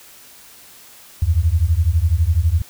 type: beating tone pair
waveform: sine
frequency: 76.6 / 88.6 Hz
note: D#2 / F2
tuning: -27 / +25 cents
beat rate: 12 Hz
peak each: -16 / -16 dBFS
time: 1.22-2.62 s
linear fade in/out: 5 ms
effects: white hiss -44 dBFS RMS until 2.69 s